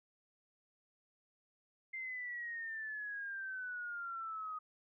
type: exponential sweep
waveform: sine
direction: down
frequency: 2098 to 1246 Hz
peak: -40 dBFS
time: 1.93-4.59 s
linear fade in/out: 10 ms
effects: none